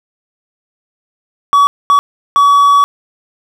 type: tone bursts at uneven times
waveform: triangle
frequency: 1135 Hz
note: C#6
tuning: 41 cents sharp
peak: -3 dBFS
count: 3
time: 1.53-1.67 / 1.9-1.99 / 2.36-2.84 s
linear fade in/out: 0 ms
effects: none